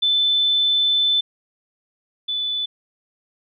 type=tone pair in turn; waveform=sine; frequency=3520 / 3486 Hz; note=A7 / A7; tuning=0 / -17 cents; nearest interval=unison; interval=17 cents; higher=first; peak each=-15 / -21 dBFS; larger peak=first; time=0.02-1.21 / 2.28-2.66 s; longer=first; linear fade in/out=10 ms; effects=none